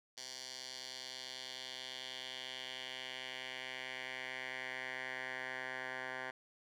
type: tone with band-pass filter sweep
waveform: 10% pulse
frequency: 129.2 Hz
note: C3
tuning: 21 cents flat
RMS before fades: -45 dBFS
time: 0.17-6.31 s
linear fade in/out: 5 ms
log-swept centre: 5100 to 1500 Hz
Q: 2.4
effects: none